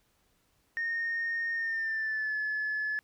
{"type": "tone with pitch glide", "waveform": "sine", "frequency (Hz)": [1843, 1719.6], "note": ["A#6", "A6"], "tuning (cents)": [-20, -40], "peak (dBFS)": -28, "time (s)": [0.77, 2.99], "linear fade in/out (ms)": 0, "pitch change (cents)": -120, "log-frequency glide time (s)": [1.53, 2.36], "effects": ["tanh soft clip ceiling -26 dBFS", "pink hiss -71 dBFS RMS until 3.03 s"]}